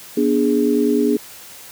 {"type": "chord", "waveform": "sine", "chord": "G# diminished", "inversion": "first", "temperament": "equal with one note detuned", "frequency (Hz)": [243.8, 293.7, 415.3], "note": ["B3", "D4", "G#4"], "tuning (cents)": [-22, 0, 0], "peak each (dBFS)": -18, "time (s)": [0.17, 1.17], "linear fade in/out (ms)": 5, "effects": ["white hiss -39 dBFS RMS until 1.71 s", "high-pass 60 Hz 12 dB/octave"]}